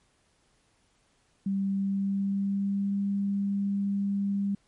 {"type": "tone with pitch glide", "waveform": "sine", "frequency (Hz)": [195.7, 199.35], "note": ["G3", "G3"], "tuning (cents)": [-3, 29], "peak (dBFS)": -25, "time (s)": [1.46, 4.55], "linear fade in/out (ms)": 5, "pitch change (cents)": 32, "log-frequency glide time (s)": [1.69, 3], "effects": ["pink hiss -68 dBFS RMS until 4.67 s", "MP3 48 kbps"]}